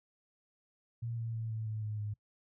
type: tone with pitch steps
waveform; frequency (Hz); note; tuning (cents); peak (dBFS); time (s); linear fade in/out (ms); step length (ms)
sine; 116.6 / 114.53 / 112.5 / 110.5 / 108.54 / 106.61 / 104.72; A#2 / A#2 / A2 / A2 / A2 / G#2 / G#2; +1 / -30 / +39 / +8 / -23 / +46 / +15; -35; 1.02-2.14; 10; 160
effects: noise-tail reverb RT60 0.1 s tail -23 dB re dry